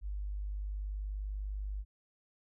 sine tone, 50.2 Hz, G1, 42 cents sharp, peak -35 dBFS, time 0.01-1.85 s, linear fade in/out 50 ms, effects none

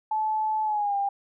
sine tone with pitch glide, 866 to 798.7 Hz, A5 to G5, -28 to +32 cents, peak -23 dBFS, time 0.11-1.09 s, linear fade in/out 5 ms, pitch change -140 cents, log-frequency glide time 0.64-0.96 s, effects none

